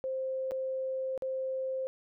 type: tone with dropouts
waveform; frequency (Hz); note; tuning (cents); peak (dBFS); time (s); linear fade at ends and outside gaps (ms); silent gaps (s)
sine; 525; C5; +6; -31; 0.04-1.87; 0; 0.51-0.518 / 1.177-1.222
effects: none